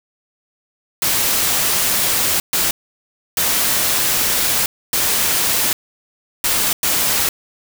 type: noise bursts at uneven times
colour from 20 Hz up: white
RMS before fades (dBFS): -17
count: 6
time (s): 1.02-2.4 / 2.53-2.71 / 3.37-4.66 / 4.93-5.73 / 6.44-6.73 / 6.83-7.29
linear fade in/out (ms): 2
effects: none